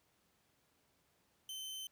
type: tone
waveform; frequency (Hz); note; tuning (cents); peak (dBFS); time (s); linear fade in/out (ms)
sawtooth; 3076; G7; -33; -40; 1.49-1.87; 2
effects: pink hiss -75 dBFS RMS until 1.91 s + high-pass 80 Hz 12 dB/octave